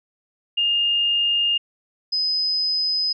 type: tone pair in turn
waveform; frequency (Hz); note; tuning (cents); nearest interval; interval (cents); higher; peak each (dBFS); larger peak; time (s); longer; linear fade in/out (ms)
sine; 2825 / 5034; F7 / D#8; +19 / +19; minor seventh; 1000; second; -17 / -19; first; 0.57-1.58 / 2.12-3.13; neither; 10
effects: none

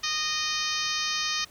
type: harmonic tone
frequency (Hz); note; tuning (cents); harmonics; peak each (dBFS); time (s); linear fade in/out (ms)
617; D#5; -15; 2 / 3 / 4 / 5 / 6 / 7 / 8 / 9 / 10; -35 / -35 / -35 / -35 / -35 / -35 / -35 / -35 / -35; 0.03-1.45; 10
effects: pink hiss -53 dBFS RMS until 1.5 s

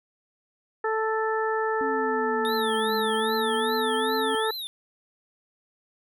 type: harmonic tone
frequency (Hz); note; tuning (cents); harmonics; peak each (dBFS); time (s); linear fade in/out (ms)
440; A4; 0; 1 / 2 / 3 / 4; -26 / -29 / -31 / -32; 0.84-4.51; 5
type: exponential two-way sweep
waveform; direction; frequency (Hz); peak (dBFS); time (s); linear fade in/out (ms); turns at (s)
sine; down then up; 273.9 to 212.7 to 269.9; -31; 1.81-4.35; 0; 2.96
type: tone with vibrato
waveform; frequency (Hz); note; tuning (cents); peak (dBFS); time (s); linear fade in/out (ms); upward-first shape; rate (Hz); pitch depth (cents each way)
square; 3600; A7; +39; -32; 2.45-4.67; 0; triangle; 2.5; 250
effects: none

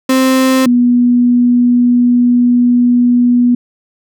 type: tone pair in turn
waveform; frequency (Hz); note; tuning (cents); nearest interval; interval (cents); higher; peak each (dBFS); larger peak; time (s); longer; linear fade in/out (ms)
35% pulse / sine; 261.6 / 243.6; C4 / B3; 0 / -24; minor second; 124; first; -6; neither; 0.09-0.66 / 0.66-3.55; second; 5
effects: none

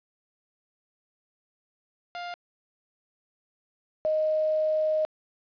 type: tone pair in turn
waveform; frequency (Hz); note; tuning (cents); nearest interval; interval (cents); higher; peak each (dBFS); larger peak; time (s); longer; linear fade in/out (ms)
sawtooth / sine; 702 / 621.8; F5 / D#5; +9 / -1; major second; 210; first; -30 / -22; second; 2.15-2.34 / 4.05-5.05; second; 0
effects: resampled to 11025 Hz + 9-bit

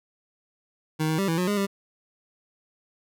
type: tone with pitch steps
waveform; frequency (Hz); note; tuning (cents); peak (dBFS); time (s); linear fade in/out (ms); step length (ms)
25% pulse; 156.4 / 158.1 / 195.9 / 164.3 / 180.8 / 205.3 / 197.8; D#3 / D#3 / G3 / E3 / F#3 / G#3 / G3; +9 / +28 / -1 / -5 / -40 / -20 / +16; -19; 0.99-1.669; 20; 97
effects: none

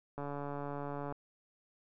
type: click train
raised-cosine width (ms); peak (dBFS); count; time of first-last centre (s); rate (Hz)
1; -27; 136; 0.18-1.124; 143
effects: none

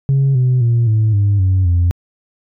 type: tone with pitch steps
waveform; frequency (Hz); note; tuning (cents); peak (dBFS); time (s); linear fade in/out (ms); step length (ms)
sine; 136.7 / 126.81 / 117.64 / 109.13 / 101.23 / 93.91 / 87.12; C#3 / B2 / A#2 / A2 / G#2 / F#2 / F2; -24 / +46 / +16 / -14 / -44 / +26 / -4; -8; 0.09-1.91; 0; 260
effects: tanh soft clip ceiling -8 dBFS

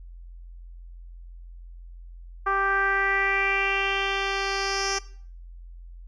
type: tone with low-pass filter sweep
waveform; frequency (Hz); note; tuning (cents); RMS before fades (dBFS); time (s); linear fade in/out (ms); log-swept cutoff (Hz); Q
10% pulse; 392; G4; 0; -25; 2.46-4.99; 10; 1300 to 5800; 4
effects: noise-tail reverb RT60 0.5 s tail -18 dB re dry + added 43 Hz sine -40 dBFS peak until 6.07 s

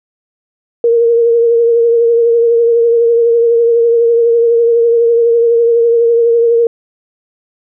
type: tone with vibrato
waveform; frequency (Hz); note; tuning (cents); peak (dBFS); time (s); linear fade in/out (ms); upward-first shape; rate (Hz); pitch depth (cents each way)
sine; 466.2; A#4; 0; -6; 0.84-6.67; 2; triangle; 12; 32
effects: none

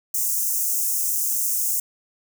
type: high-pass noise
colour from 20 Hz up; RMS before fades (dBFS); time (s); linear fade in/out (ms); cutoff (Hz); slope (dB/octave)
white; -23; 0.14-1.8; 5; 6000; 48
effects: none

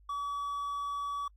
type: tone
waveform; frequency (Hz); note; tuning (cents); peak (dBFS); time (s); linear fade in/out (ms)
triangle; 1141; C#6; +50; -31; 0.09-1.28; 5
effects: added 50 Hz sine -57 dBFS peak until 1.36 s + AAC 64 kbps

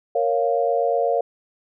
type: chord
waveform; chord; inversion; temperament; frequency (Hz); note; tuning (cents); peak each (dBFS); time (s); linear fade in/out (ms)
sine; Bb minor; none; equal; 466.2 / 554.4 / 698.5; Bb4 / Db5 / F5; 0 / 0 / 0; -22; 0.15-1.21; 5
effects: none

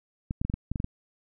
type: clicks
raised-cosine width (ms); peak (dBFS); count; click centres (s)
5; -17; 9; 0.309 / 0.415 / 0.45 / 0.499 / 0.54 / 0.716 / 0.758 / 0.801 / 0.844
effects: none

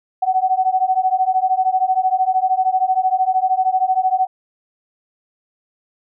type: beating tone pair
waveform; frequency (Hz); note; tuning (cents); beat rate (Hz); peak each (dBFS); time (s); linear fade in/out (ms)
sine; 744 / 757; F#5 / F#5; +9 / +39; 13; -17; 0.22-4.27; 10
effects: none

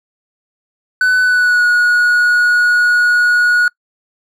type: tone with pitch glide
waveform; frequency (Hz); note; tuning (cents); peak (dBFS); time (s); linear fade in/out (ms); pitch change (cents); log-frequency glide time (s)
triangle; 1500 to 1453.9; F#6 to F#6; +23 to -31; -7; 1.01-3.68; 2; -54; 1.23-1.65
effects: noise-tail reverb RT60 0.1 s tail -25 dB re dry

